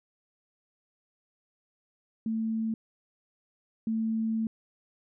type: tone pair in turn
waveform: sine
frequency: 222.8 / 222.8 Hz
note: A3 / A3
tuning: +22 / +22 cents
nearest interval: unison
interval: 0 cents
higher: neither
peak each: -27 / -26 dBFS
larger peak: second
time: 2.26-2.74 / 3.87-4.47 s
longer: second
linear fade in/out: 2 ms
effects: none